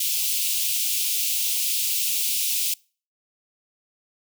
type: high-pass noise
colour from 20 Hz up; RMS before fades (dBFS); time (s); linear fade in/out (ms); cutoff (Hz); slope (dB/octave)
white; -24; 0-2.74; 5; 2500; 48
effects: noise-tail reverb RT60 0.4 s tail -26 dB re dry